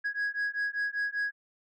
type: beating tone pair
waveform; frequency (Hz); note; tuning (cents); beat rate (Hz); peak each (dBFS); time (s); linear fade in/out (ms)
sine; 1656 / 1661.1; G#6 / G#6; -5 / 0; 5.1; -30; 0.04-1.32; 20
effects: tanh soft clip ceiling -26 dBFS